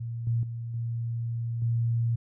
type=tone with level steps; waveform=sine; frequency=116.54 Hz; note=A#2; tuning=in tune; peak=-31 / -23 / -32 / -28 / -23 dBFS; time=0-2.16 s; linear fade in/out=10 ms; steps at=0.27 / 0.43 / 0.74 / 1.62 s; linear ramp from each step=2 ms; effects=none